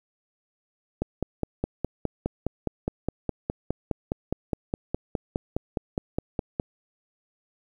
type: click train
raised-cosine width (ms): 2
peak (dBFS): -12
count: 28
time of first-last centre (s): 1.02-6.599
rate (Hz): 4.84
effects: 9-bit